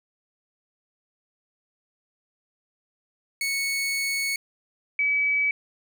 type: tone pair in turn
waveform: sawtooth / sine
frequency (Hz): 2212 / 2286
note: C#7 / D7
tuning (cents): -4 / -47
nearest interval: minor second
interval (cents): 57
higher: second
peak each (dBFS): -21 / -20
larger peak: second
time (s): 3.41-4.36 / 4.99-5.51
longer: first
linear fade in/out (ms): 2
effects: none